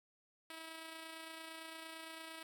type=tone with amplitude modulation; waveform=5% pulse; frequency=323.4 Hz; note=E4; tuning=33 cents flat; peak=-35 dBFS; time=0.5-2.43 s; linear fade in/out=2 ms; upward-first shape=sine; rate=28.8 Hz; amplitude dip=35%; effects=none